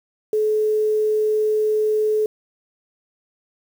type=tone with quantisation; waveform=sine; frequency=429.2 Hz; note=A4; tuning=43 cents flat; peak=-16 dBFS; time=0.33-2.26 s; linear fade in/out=2 ms; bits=7; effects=none